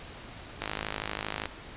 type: click train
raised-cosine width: 0.3 ms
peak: -15 dBFS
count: 45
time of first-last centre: 0.62-1.457 s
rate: 52.6 Hz
effects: pink hiss -45 dBFS RMS until 1.76 s + resampled to 8000 Hz